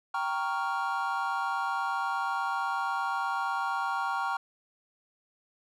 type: chord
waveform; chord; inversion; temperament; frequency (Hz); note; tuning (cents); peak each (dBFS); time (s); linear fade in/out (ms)
triangle; G half-diminished seventh; none; equal; 784 / 932.3 / 1108.7 / 1396.9; G5 / Bb5 / Db6 / F6; 0 / 0 / 0 / 0; -32; 0.14-4.37; 5
effects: none